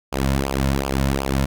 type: tone with flanger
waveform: sawtooth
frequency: 67.8 Hz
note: C#2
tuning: 38 cents flat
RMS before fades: -21 dBFS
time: 0.12-1.46 s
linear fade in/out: 10 ms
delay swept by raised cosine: 0.5 to 2.6 ms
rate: 2.7 Hz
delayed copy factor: -0.8
effects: none